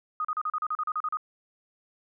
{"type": "tone bursts", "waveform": "sine", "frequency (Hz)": 1244.5, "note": "D#6", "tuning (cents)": 0, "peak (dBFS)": -26, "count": 12, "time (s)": [0.2, 1.171], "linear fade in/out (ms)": 2, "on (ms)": 47, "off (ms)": 37, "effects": []}